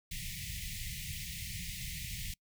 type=band-stop noise; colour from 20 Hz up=pink; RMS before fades=-41 dBFS; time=0.11-2.34 s; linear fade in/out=5 ms; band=190 to 1900 Hz; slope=96 dB/octave; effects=noise-tail reverb RT60 0.1 s tail -26 dB re dry